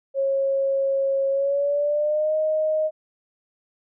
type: tone with pitch glide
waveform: sine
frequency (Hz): 545 to 622.4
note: C#5 to D#5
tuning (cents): -29 to 0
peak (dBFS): -19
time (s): 0.14-2.91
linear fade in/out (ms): 50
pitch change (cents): +229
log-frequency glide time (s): 1.3-2.35
effects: none